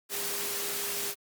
sine tone in noise, 404.6 Hz, G#4, 45 cents flat, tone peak -42 dBFS, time 0.09-1.15 s, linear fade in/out 50 ms, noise white, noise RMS -33 dBFS, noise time 0.09-1.15 s, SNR -12 dB, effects high-pass 150 Hz 12 dB/octave + Opus 48 kbps

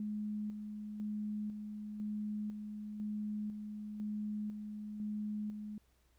sine tone with tremolo, 210.7 Hz, G#3, 25 cents sharp, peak -36 dBFS, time 0-5.78 s, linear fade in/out 2 ms, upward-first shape square, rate 1 Hz, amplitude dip 45%, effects added 61 Hz sine -70 dBFS peak until 6.18 s + pink hiss -75 dBFS RMS until 6.18 s

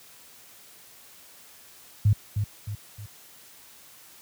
sine tone with echo, 103.83 Hz, G#2, in tune, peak -15 dBFS, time 2.05-2.13 s, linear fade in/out 5 ms, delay 310 ms, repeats 3, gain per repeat -7 dB, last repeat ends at 3.06 s, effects white hiss -51 dBFS RMS until 4.21 s + high-pass 60 Hz 12 dB/octave

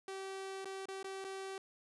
sawtooth tone with dropouts, 385.6 Hz, G4, 28 cents flat, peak -38 dBFS, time 0.08-1.58 s, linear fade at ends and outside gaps 2 ms, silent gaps 0.646-0.655 / 0.856-0.885 / 1.029-1.043 / 1.243-1.247 s, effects resampled to 24000 Hz

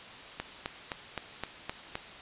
click train, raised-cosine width 0.3 ms, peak -17 dBFS, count 7, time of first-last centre 0.4-1.954 s, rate 3.86 Hz, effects white hiss -46 dBFS RMS until 2.21 s + resampled to 8000 Hz

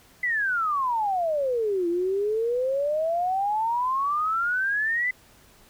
sine exponential two-way sweep, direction down then up, 2029 to 337.3 to 2029 Hz, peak -22 dBFS, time 0.23-5.11 s, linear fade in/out 5 ms, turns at 1.88 s, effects pink hiss -55 dBFS RMS until 5.69 s

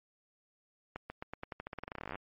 accelerating click train, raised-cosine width 0.5 ms, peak -25 dBFS, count 25, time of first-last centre 0.96-2.155 s, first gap 140 ms, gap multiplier 0.89, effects MP3 32 kbps

